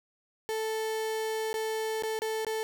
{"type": "tone with dropouts", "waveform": "35% pulse", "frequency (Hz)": 440, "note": "A4", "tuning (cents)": 0, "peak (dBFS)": -28, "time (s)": [0.49, 2.63], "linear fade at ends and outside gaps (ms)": 0, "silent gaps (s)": [[1.53, 1.541], [2.024, 2.035], [2.19, 2.219], [2.448, 2.467]], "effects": []}